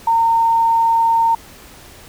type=tone; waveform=sine; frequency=915 Hz; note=A#5; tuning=32 cents flat; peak=-11 dBFS; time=0.07-1.35 s; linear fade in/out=5 ms; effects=pink hiss -41 dBFS RMS until 2.08 s